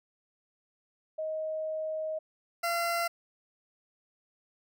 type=tone pair in turn; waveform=sine / 20% pulse; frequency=628 / 683.7 Hz; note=D#5 / F5; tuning=+16 / -37 cents; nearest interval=minor second; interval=147 cents; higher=second; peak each=-31 / -23 dBFS; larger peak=second; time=1.18-2.19 / 2.63-3.08 s; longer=first; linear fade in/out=10 ms; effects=none